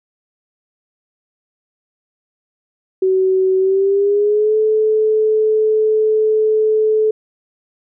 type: tone with pitch glide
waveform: sine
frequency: 377.2 to 433.3 Hz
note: F#4 to A4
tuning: +33 to -27 cents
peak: -11 dBFS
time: 3.02-7.11 s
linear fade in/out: 5 ms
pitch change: +240 cents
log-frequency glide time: 3.58-4.56 s
effects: none